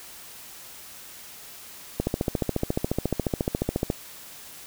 click train, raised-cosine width 2 ms, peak -10 dBFS, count 28, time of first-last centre 2-3.901 s, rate 14.2 Hz, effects white hiss -44 dBFS RMS until 4.66 s

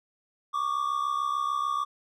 triangle tone pair together, 1124 / 1190.8 Hz, C#6 / D6, +24 / +24 cents, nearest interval minor second, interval 100 cents, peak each -27 dBFS, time 0.53-1.85 s, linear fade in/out 20 ms, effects none

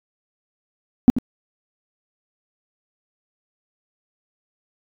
sine tone with echo, 246.9 Hz, B3, in tune, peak -3 dBFS, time 1.08-1.1 s, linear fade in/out 0 ms, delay 85 ms, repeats 1, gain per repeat -13 dB, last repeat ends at 1.185 s, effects tanh soft clip ceiling -3 dBFS

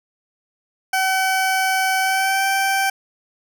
20% pulse tone with pitch glide, 760 to 777.8 Hz, F#5 to G5, +46 to -14 cents, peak -12 dBFS, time 0.93-2.9 s, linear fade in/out 5 ms, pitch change +40 cents, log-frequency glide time 2-2.45 s, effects none

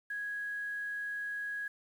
sine tone with quantisation, 1661.2 Hz, G#6, in tune, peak -35 dBFS, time 0.1-1.68 s, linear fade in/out 5 ms, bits 10, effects none

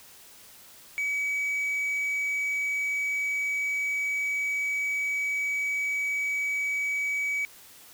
sine tone, 2275 Hz, C#7, 44 cents sharp, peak -23 dBFS, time 0.98-7.45 s, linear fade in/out 0 ms, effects tanh soft clip ceiling -25 dBFS + white hiss -51 dBFS RMS until 7.93 s

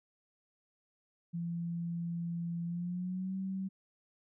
sine tone with pitch glide, 170 to 190.82 Hz, F3 to G3, -46 to -46 cents, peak -34 dBFS, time 1.33-3.69 s, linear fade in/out 20 ms, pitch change +200 cents, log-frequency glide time 2.65-3.36 s, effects none

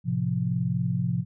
sine chord, F major, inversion first, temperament equal, 110 / 130.81 / 174.61 Hz, A2 / C3 / F3, 0 / 0 / 0 cents, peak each -30 / -27 / -27 dBFS, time 0.04-1.25 s, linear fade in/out 50 ms, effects none

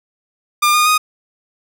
sawtooth tone with pitch steps, 1202 / 1222.3 / 1243 Hz, D6 / D#6 / D#6, +40 / -31 / -2 cents, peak -7 dBFS, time 0.62-0.98 s, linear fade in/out 10 ms, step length 120 ms, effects none

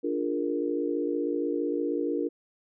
sine chord, Bb dominant seventh, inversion first, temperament equal, 293.7 / 349.2 / 415.3 / 466.2 Hz, D4 / F4 / Ab4 / Bb4, 0 / 0 / 0 / 0 cents, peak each -30 / -31 / -36 / -31 dBFS, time 0.03-2.29 s, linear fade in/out 20 ms, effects none

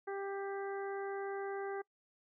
harmonic tone, 394.8 Hz, G4, 12 cents sharp, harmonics 1 / 2 / 3 / 4 / 5, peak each -39 / -44 / -50 / -49 / -54 dBFS, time 0.07-1.82 s, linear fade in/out 10 ms, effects noise-tail reverb RT60 0.1 s tail -24 dB re dry

